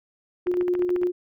sine tone with tremolo, 357.2 Hz, F4, 39 cents sharp, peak -19 dBFS, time 0.46-1.12 s, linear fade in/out 20 ms, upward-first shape square, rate 9 Hz, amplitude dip 35%
click train, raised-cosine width 0.5 ms, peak -20 dBFS, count 9, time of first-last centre 0.47-1.033 s, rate 14.2 Hz
effects none

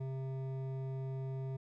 sine tone with hard clipping, 132.9 Hz, C3, 27 cents sharp, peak -39 dBFS, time 0-1.57 s, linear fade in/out 10 ms, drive 11 dB, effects none

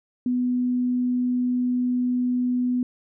sine tone, 248.3 Hz, B3, 9 cents sharp, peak -20 dBFS, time 0.26-2.83 s, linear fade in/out 2 ms, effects none

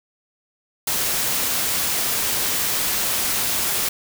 white noise, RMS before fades -22 dBFS, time 0.87-3.89 s, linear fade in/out 5 ms, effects none

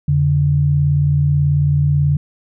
sine tone pair together, 85.6 / 143.96 Hz, F2 / D3, -34 / -34 cents, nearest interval major sixth, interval 900 cents, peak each -19 / -12 dBFS, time 0.08-2.17 s, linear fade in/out 5 ms, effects none

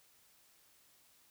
silence, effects white hiss -67 dBFS RMS until 1.3 s

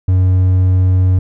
triangle tone, 92.5 Hz, F#2, in tune, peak -6 dBFS, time 0.08-1.19 s, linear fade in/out 5 ms, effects none

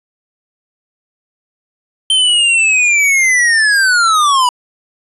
square linear sweep, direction down, 3120 to 966 Hz, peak -9 dBFS, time 2.1-4.49 s, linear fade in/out 2 ms, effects resampled to 24000 Hz

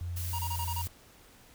sine tone with pitch glide, 87.31 to 86.16 Hz, F2 to F2, 0 to -23 cents, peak -33 dBFS, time 0.01-0.87 s, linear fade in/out 0 ms, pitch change -23 cents, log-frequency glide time 0.44-0.74 s
blue noise, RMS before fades -40 dBFS, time 0.16-0.88 s, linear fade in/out 10 ms
square tone bursts, 944 Hz, A#5, 22 cents sharp, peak -35 dBFS, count 6, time 0.33-0.818 s, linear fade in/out 5 ms, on 58 ms, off 28 ms
effects pink hiss -57 dBFS RMS until 1.54 s

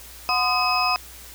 sine tone cluster, 731 / 1025 / 1240 / 2560 / 5050 Hz, F#5 / C6 / D#6 / D#7 / D#8, -21 / -36 / -6 / +49 / +25 cents, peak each -25 dBFS, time 0.29-0.96 s, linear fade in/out 0 ms, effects added 60 Hz sine -46 dBFS peak until 1.34 s + white hiss -43 dBFS RMS until 1.34 s

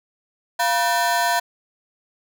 30% pulse ring-modulated tone, 830 Hz, G#5, 1 cent flat, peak -12 dBFS, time 0.59-1.4 s, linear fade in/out 10 ms, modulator 136 Hz, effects none

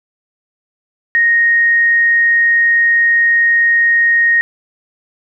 sine tone, 1864.7 Hz, A#6, in tune, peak -8 dBFS, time 1.15-4.41 s, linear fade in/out 0 ms, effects none

